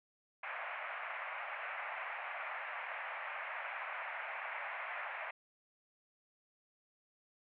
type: band-pass noise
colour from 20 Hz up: white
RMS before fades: -43 dBFS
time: 0.43-5.31 s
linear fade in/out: 5 ms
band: 600 to 2400 Hz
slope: 48 dB/octave
effects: none